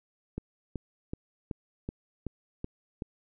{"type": "click train", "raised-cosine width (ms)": 3, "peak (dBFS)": -21, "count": 8, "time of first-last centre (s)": [0.38, 3.022], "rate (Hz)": 2.65, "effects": []}